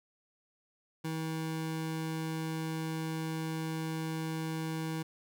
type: tone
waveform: 25% pulse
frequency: 160 Hz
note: D#3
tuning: 49 cents sharp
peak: -30 dBFS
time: 1.04-5.03 s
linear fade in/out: 10 ms
effects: none

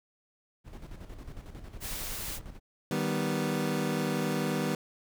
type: noise with tremolo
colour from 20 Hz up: brown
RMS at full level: -41 dBFS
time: 0.64-2.6 s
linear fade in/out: 50 ms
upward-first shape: square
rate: 11 Hz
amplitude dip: 55%
type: noise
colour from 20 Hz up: white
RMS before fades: -38 dBFS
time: 1.8-2.4 s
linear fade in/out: 50 ms
type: chord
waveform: 25% pulse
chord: Eb augmented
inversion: none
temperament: equal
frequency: 155.56 / 196 / 246.9 Hz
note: Eb3 / G3 / B3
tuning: 0 / 0 / 0 cents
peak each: -29 dBFS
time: 2.91-4.75 s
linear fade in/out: 2 ms
effects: none

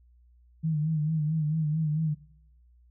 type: tone with vibrato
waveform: sine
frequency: 155.1 Hz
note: D#3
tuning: 5 cents flat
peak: -24 dBFS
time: 0.63-2.15 s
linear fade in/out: 20 ms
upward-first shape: sine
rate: 4.5 Hz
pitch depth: 63 cents each way
effects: noise-tail reverb RT60 0.7 s tail -18 dB re dry + added 60 Hz sine -56 dBFS peak until 2.9 s

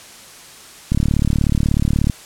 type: click train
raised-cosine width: 5 ms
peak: -4 dBFS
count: 44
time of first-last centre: 0.92-2.098 s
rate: 36.5 Hz
effects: white hiss -40 dBFS RMS until 2.25 s + low-pass 10000 Hz 12 dB/octave

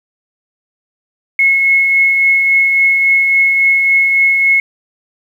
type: tone with tremolo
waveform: sine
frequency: 2179 Hz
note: C#7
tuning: 30 cents flat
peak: -6 dBFS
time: 1.39-4.6 s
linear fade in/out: 2 ms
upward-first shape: triangle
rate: 3.6 Hz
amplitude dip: 35%
effects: 7-bit

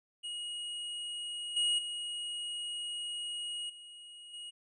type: tone with level steps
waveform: square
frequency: 2888 Hz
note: F#7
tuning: 43 cents flat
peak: -38 / -28 / -37 / -49 / -43 dBFS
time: 0.23-4.51 s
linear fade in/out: 20 ms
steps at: 1.56 / 1.78 / 3.69 / 4.33 s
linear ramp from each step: 10 ms
effects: resampled to 22050 Hz

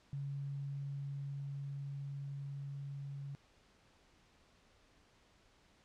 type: tone with level ramp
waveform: sine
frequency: 140 Hz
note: C#3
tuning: 18 cents sharp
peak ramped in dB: -38 to -42 dBFS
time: 0.13-3.35 s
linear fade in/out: 0 ms
effects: pink hiss -68 dBFS RMS until 5.84 s + low-pass 6000 Hz 12 dB/octave

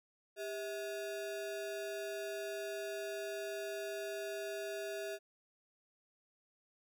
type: ring-modulated tone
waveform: square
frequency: 523.3 Hz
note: C5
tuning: in tune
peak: -37 dBFS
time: 0.36-5.19 s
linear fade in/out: 50 ms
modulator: 124 Hz
effects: none

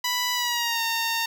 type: tone with pitch glide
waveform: 10% pulse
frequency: 987.8 to 916.3 Hz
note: B5 to A#5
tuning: 0 to -30 cents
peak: -15 dBFS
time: 0.04-1.26 s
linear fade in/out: 5 ms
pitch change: -130 cents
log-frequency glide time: 0.34-0.82 s
effects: none

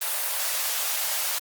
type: high-pass noise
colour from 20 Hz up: white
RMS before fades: -27 dBFS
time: 0.01-1.39 s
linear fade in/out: 10 ms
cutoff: 520 Hz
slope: 48 dB/octave
effects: Opus 32 kbps

